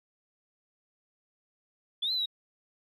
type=exponential two-way sweep; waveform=sine; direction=up then down; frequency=3382 to 4127 to 3769 Hz; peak=-26 dBFS; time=2.02-2.26 s; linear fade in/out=10 ms; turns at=2.12 s; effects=tanh soft clip ceiling -22 dBFS + MP3 64 kbps